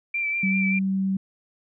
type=tone with vibrato; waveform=sine; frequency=2343 Hz; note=D7; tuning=5 cents flat; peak=-23 dBFS; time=0.14-0.79 s; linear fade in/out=5 ms; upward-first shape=sine; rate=5.2 Hz; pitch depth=27 cents each way
type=tone; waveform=sine; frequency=192.2 Hz; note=G3; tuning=34 cents flat; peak=-21 dBFS; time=0.43-1.17 s; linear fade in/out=5 ms
effects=none